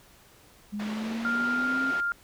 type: exponential sweep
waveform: sine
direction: up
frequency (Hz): 205.3 to 270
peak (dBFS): -30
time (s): 0.72-1.92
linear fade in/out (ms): 20
type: band-pass noise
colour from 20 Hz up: pink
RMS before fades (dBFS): -40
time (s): 0.79-2.01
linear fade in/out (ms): 10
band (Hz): 260 to 3600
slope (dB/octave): 12
type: tone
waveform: sine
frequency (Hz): 1400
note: F6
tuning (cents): +4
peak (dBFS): -25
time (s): 1.25-2.12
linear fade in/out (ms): 0
effects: pink hiss -56 dBFS RMS until 2.23 s